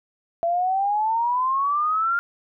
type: exponential sweep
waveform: sine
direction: up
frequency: 670 to 1412 Hz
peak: -19 dBFS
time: 0.43-2.19 s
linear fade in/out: 0 ms
effects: none